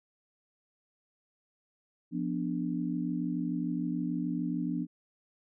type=chord; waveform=sine; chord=B diminished; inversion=second; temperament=equal; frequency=174.61 / 246.9 / 293.7 Hz; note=F3 / B3 / D4; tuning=0 / 0 / 0 cents; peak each=-34 dBFS; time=2.11-4.87 s; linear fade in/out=50 ms; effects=none